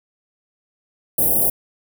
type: band-stop noise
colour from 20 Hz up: white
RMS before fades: -17 dBFS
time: 1.18-1.5 s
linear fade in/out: 5 ms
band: 750 to 10000 Hz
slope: 48 dB/octave
effects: none